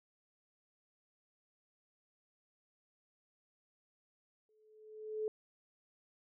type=tone with exponential growth; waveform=sine; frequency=431.7 Hz; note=A4; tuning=33 cents flat; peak=-32 dBFS; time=4.49-5.28 s; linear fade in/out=1 ms; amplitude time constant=170 ms; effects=none